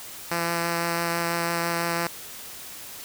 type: tone with vibrato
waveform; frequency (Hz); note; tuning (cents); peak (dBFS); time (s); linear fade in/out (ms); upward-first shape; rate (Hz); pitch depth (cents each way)
5% pulse; 169.6; E3; +50; -13; 0.31-2.07; 2; triangle; 6; 10
effects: white hiss -40 dBFS RMS until 3.04 s